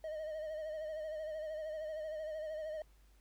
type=tone with vibrato; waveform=triangle; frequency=622.3 Hz; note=D#5; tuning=in tune; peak=-37 dBFS; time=0.04-2.82 s; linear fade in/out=2 ms; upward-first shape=sine; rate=13 Hz; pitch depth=48 cents each way; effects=added 50 Hz sine -62 dBFS peak until 3.2 s + pink hiss -72 dBFS RMS until 3.2 s